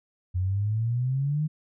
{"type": "exponential sweep", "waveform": "sine", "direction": "up", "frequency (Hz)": [88.9, 157], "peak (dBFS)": -23, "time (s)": [0.34, 1.48], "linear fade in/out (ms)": 20, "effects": []}